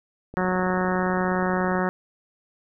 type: click train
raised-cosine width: 2 ms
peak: -25 dBFS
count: 41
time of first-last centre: 0.34-1.789 s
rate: 27.6 Hz
type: harmonic tone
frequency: 183.7 Hz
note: F#3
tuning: 12 cents flat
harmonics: 1 / 2 / 3 / 4 / 5 / 6 / 7 / 8 / 9 / 10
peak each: -25 / -28 / -30 / -31 / -32 / -33 / -33 / -34 / -35 / -35 dBFS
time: 0.37-1.89 s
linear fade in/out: 0 ms
effects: none